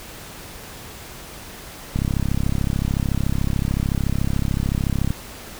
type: click train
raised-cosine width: 5 ms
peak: -9 dBFS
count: 107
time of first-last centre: 1.96-5.105 s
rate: 33.7 Hz
effects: pink hiss -38 dBFS RMS until 5.59 s